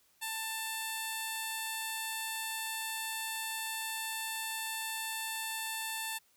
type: tone with notch filter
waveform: 5% pulse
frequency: 887 Hz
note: A5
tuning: 14 cents sharp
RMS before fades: -38 dBFS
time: 0.21-6.19 s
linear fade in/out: 20 ms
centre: 5800 Hz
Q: 1.5
effects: white hiss -69 dBFS RMS until 6.36 s